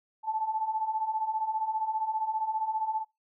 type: beating tone pair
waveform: sine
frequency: 863 / 878 Hz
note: A5 / A5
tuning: -34 / -4 cents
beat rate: 15 Hz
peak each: -34 / -29 dBFS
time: 0.23-3.05 s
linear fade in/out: 50 ms
effects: noise-tail reverb RT60 0.2 s tail -24 dB re dry